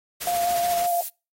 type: noise with tremolo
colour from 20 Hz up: white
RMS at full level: -30 dBFS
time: 0.2-0.87 s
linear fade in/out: 20 ms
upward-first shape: sine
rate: 14 Hz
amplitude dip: 35%
type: tone with vibrato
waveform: sine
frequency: 698.5 Hz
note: F5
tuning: in tune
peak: -21 dBFS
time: 0.27-1.01 s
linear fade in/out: 2 ms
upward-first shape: square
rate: 5.5 Hz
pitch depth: 15 cents each way
type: noise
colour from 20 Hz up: violet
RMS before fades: -30 dBFS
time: 0.86-1.09 s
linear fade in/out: 10 ms
effects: noise-tail reverb RT60 0.3 s tail -26 dB re dry + AAC 48 kbps